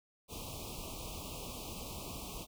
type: band-stop noise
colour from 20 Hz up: pink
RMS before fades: -44 dBFS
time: 0.28-2.47 s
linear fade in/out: 50 ms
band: 1200 to 2400 Hz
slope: 96 dB/octave
effects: none